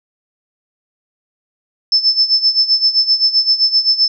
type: tone with tremolo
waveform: sine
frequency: 5270 Hz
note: E8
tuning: 1 cent flat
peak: -7 dBFS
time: 1.92-4.08 s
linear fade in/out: 2 ms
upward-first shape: sine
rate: 7.7 Hz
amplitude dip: 80%
effects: none